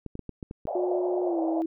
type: clicks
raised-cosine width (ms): 3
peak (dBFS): -23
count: 7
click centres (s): 0.063 / 0.154 / 0.193 / 0.293 / 0.428 / 0.511 / 0.654
type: band-pass noise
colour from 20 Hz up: white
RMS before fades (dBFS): -32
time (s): 0.67-1.62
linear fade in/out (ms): 0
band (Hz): 550 to 720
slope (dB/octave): 48
type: tone with pitch glide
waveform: sine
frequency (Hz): 360.7 to 325.1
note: F#4 to E4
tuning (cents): -44 to -24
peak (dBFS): -25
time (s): 0.75-1.66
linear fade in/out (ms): 5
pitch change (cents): -180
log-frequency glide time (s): 1.24-1.41
effects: none